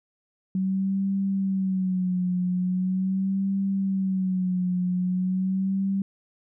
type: tone with vibrato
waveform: sine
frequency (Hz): 187.8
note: F#3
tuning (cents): +26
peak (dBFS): -22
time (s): 0.55-6.02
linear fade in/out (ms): 2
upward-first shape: sine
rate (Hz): 0.41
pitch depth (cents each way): 69
effects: none